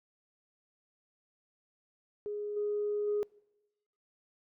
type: tone with level steps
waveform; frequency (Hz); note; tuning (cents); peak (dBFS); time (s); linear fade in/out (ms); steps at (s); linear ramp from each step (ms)
sine; 415.3; G#4; 0; -34 / -29 / -27; 2.26-3.23; 0; 2.56 / 3.07; 10
effects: noise-tail reverb RT60 1.0 s tail -26 dB re dry + tanh soft clip ceiling -24 dBFS